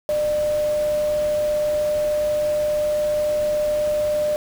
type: tone in noise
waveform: sine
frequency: 600 Hz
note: D5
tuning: 37 cents sharp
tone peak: -18 dBFS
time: 0.09-4.36 s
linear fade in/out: 0 ms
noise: pink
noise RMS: -36 dBFS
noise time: 0.09-4.36 s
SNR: +15 dB
effects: none